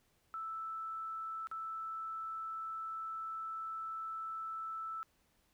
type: tone with dropouts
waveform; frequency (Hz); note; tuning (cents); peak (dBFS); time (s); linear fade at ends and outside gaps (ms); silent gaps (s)
sine; 1318.5; E6; 0; -39; 0.34-5.03; 0; 1.471-1.514
effects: pink hiss -74 dBFS RMS until 5.53 s